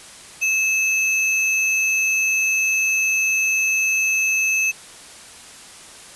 sine tone with sample-and-hold, 2600 Hz, E7, 24 cents flat, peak -16 dBFS, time 0.41-4.72 s, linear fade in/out 20 ms, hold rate 8820 Hz, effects white hiss -41 dBFS RMS until 6.15 s + resampled to 24000 Hz

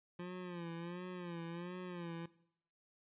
25% pulse tone with vibrato, 174.61 Hz, F3, in tune, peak -39 dBFS, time 0.19-2.26 s, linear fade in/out 5 ms, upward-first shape sine, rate 1.4 Hz, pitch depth 77 cents each way, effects noise-tail reverb RT60 0.7 s tail -19 dB re dry + resampled to 8000 Hz

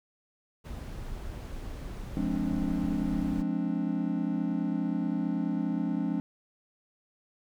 brown noise, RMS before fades -38 dBFS, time 0.64-3.43 s, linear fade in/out 20 ms
triangle chord, D half-diminished seventh, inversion first, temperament just, 176.2 / 211.4 / 264.3 / 293.7 Hz, F3 / Ab3 / C4 / D4, +16 / +31 / +18 / 0 cents, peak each -31 dBFS, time 2.17-6.2 s, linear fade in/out 0 ms
effects none

